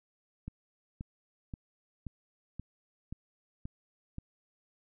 click train, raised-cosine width 5 ms, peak -27 dBFS, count 8, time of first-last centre 0.48-4.184 s, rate 1.89 Hz, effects none

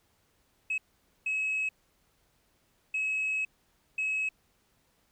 sine tone bursts at uneven times, 2569 Hz, E7, 45 cents flat, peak -26 dBFS, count 4, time 0.7-0.78 / 1.26-1.69 / 2.94-3.45 / 3.98-4.29 s, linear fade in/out 5 ms, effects tanh soft clip ceiling -25 dBFS + pink hiss -70 dBFS RMS until 5.11 s

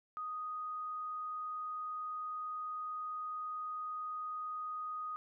sine tone, 1244.5 Hz, D#6, in tune, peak -38 dBFS, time 0.17-5.16 s, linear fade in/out 0 ms, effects none

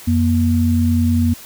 sine tone pair together, 89 / 237.6 Hz, F2 / A#3, +33 / +33 cents, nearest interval octave + perfect fourth, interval 1700 cents, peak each -15 dBFS, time 0.07-1.34 s, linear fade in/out 10 ms, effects white hiss -38 dBFS RMS until 1.45 s

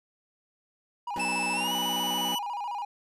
triangle tone with vibrato, 887 Hz, A5, 14 cents sharp, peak -29 dBFS, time 1.07-2.85 s, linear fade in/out 5 ms, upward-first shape square, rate 14 Hz, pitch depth 140 cents each way
sawtooth chord, B major, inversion second, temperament just, 185.21 / 246.9 / 308.7 Hz, F#3 / B3 / D#4, +2 / 0 / -14 cents, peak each -35 / -34 / -37 dBFS, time 1.16-2.35 s, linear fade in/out 2 ms
click, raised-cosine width 2 ms, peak -30 dBFS, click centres 1.175 s
40% pulse tone with pitch glide, 2637 to 2960 Hz, E7 to F#7, 0 to 0 cents, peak -28 dBFS, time 1.19-2.39 s, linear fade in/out 10 ms, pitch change +200 cents, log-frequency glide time 1.53-1.73 s
effects resampled to 32000 Hz

